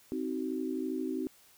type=chord; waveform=sine; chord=C diminished; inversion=none; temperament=just; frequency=261.6 / 314 / 376.7 Hz; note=C4 / Eb4 / Gb4; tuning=0 / +16 / +31 cents; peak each=-35 / -36 / -37 dBFS; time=0.12-1.27 s; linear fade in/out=0 ms; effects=white hiss -61 dBFS RMS until 1.57 s